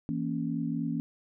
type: chord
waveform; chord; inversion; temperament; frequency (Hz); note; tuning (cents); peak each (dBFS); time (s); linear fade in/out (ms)
sine; A# diminished; second; equal; 164.81 / 233.1 / 277.2; E3 / A#3 / C#4; 0 / 0 / 0; -33; 0.09-1; 0
effects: none